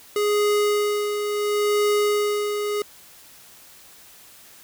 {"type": "tone with tremolo", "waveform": "square", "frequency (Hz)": 415.3, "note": "G#4", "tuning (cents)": 0, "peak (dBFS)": -18, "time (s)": [0.16, 2.82], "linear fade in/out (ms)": 2, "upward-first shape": "sine", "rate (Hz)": 0.72, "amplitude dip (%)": 50, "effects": ["white hiss -48 dBFS RMS until 4.63 s"]}